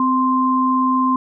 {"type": "tone pair together", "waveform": "sine", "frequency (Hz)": [258.1, 1046], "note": ["C4", "C6"], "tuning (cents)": [-23, -1], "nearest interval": "2 octaves", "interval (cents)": 2422, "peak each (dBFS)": [-17, -16], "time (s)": [0, 1.16], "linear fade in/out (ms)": 2, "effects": []}